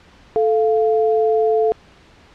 sine tone pair together, 438.5 / 695.3 Hz, A4 / F5, -6 / -8 cents, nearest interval minor sixth, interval 798 cents, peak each -14 / -20 dBFS, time 0.36-1.72 s, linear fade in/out 0 ms, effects pink hiss -48 dBFS RMS until 2.34 s + low-pass 4000 Hz 12 dB/octave

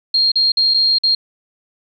sine tone with dropouts, 4224 Hz, C8, 16 cents sharp, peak -11 dBFS, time 0.14-1.15 s, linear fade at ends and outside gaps 5 ms, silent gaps 0.318-0.356 / 0.52-0.57 / 0.739-0.743 / 0.985-1.035 s, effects none

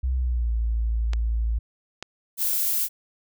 sine tone with pitch glide, 64 to 56.36 Hz, C2 to A1, -38 to +42 cents, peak -21 dBFS, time 0.03-1.59 s, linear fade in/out 10 ms, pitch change -220 cents, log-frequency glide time 0.16-0.54 s
clicks, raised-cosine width 0.2 ms, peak -15 dBFS, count 2, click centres 1.134 / 2.026 s
violet noise, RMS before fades -24 dBFS, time 2.37-2.89 s, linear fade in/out 50 ms
effects none

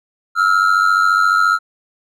triangle ring-modulated tone, 1359 Hz, F6, 48 cents flat, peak -6 dBFS, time 0.35-1.59 s, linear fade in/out 50 ms, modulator 47.2 Hz, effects none

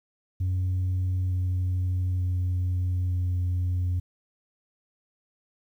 sine tone with pitch steps, 92 / 91.26 / 90.52 / 89.79 Hz, F#2 / F#2 / F#2 / F2, -9 / -23 / -37 / +49 cents, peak -21 dBFS, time 0.4-4 s, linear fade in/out 10 ms, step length 900 ms, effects tanh soft clip ceiling -22 dBFS + 10-bit

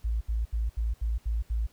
sine tone bursts, 55.9 Hz, A1, 28 cents sharp, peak -25 dBFS, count 7, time 0.04-1.668 s, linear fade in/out 10 ms, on 170 ms, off 73 ms, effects pink hiss -62 dBFS RMS until 1.72 s

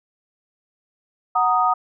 sine chord, D# minor, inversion first, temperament equal, 740 / 932.3 / 1244.5 Hz, F#5 / A#5 / D#6, 0 / 0 / 0 cents, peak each -20 / -22 / -18 dBFS, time 1.35-1.74 s, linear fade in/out 10 ms, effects none

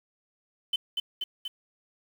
sine tone with echo, 3054 Hz, G7, 46 cents flat, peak -22 dBFS, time 0.73-0.76 s, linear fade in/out 5 ms, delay 240 ms, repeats 3, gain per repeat -3 dB, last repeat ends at 1.48 s, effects tanh soft clip ceiling -21 dBFS + 8-bit

